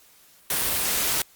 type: noise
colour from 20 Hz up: white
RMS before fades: -24 dBFS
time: 0.5-1.22 s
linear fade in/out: 2 ms
effects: white hiss -55 dBFS RMS until 1.35 s + Opus 48 kbps